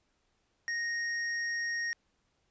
square tone, 1864.7 Hz, A#6, in tune, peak -32 dBFS, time 0.68-1.93 s, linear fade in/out 0 ms, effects pink hiss -75 dBFS RMS until 2.5 s + resampled to 16000 Hz

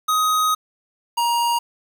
square tone pair in turn, 1256 / 943.9 Hz, D#6 / A#5, +16 / +21 cents, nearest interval perfect fourth, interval 495 cents, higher first, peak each -17 / -18 dBFS, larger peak first, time 0.08-0.55 / 1.17-1.59 s, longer first, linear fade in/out 10 ms, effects 8-bit

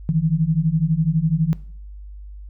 sine beating tone pair, 153.6 / 165.6 Hz, D#3 / E3, -22 / +8 cents, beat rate 12 Hz, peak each -19 dBFS, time 0.09-1.53 s, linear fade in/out 0 ms, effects noise-tail reverb RT60 0.5 s tail -19 dB re dry + added 50 Hz sine -34 dBFS peak until 2.49 s

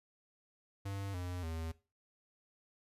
square tone with pitch steps, 98.8 / 89.56 / 81.18 Hz, G2 / F2 / E2, +14 / +44 / -26 cents, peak -39 dBFS, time 0.85-1.72 s, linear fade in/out 10 ms, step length 290 ms, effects noise-tail reverb RT60 0.3 s tail -18 dB re dry + resampled to 32000 Hz

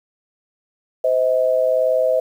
sine tone pair together, 515.3 / 637 Hz, C5 / D#5, -27 / +41 cents, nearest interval major third, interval 368 cents, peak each -17 / -17 dBFS, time 1.04-2.2 s, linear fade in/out 5 ms, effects 8-bit

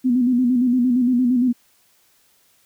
sine tone with vibrato, 248.3 Hz, B3, 9 cents sharp, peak -14 dBFS, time 0.04-1.53 s, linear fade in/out 20 ms, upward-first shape square, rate 8.7 Hz, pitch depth 56 cents each way, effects white hiss -59 dBFS RMS until 2.65 s

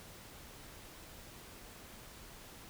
silence, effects pink hiss -53 dBFS RMS until 2.69 s

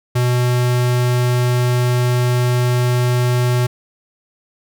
square tone, 123.47 Hz, B2, in tune, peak -14 dBFS, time 0.15-3.67 s, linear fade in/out 10 ms, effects none

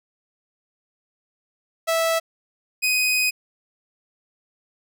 sawtooth tone pair in turn, 656 / 2503 Hz, E5 / D#7, -9 / +10 cents, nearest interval octave + major seventh, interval 2319 cents, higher second, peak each -15 dBFS, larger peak neither, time 1.87-2.2 / 2.82-3.31 s, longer second, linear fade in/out 20 ms, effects none

